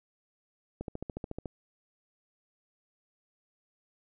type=click train; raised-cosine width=2 ms; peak=-23 dBFS; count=10; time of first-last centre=0.81-1.457 s; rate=13.9 Hz; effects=none